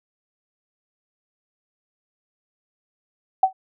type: tone with exponential decay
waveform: sine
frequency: 760 Hz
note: F#5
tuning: 46 cents sharp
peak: -8 dBFS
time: 3.43-3.53 s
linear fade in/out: 5 ms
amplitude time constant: 20 ms
effects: none